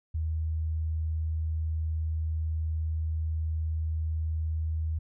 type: tone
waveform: sine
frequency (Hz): 79.4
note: D#2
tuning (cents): +36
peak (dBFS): -27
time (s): 0.14-4.99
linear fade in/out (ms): 10
effects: none